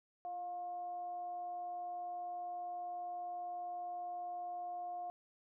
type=tone with frequency modulation; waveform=sine; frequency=710 Hz; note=F5; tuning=28 cents sharp; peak=-40 dBFS; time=0.25-5.1 s; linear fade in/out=0 ms; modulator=365 Hz; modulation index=0.21; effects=none